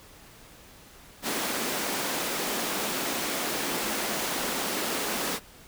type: high-pass noise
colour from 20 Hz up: pink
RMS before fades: -30 dBFS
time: 1.22-5.4 s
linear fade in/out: 50 ms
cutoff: 210 Hz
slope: 24 dB/octave
effects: pink hiss -51 dBFS RMS until 5.67 s